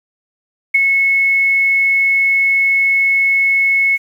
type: tone with ADSR envelope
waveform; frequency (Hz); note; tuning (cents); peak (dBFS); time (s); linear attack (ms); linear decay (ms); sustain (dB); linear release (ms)
sine; 2193; C#7; -19; -6; 0.74-3.98; 10; 20; -4; 30
effects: 7-bit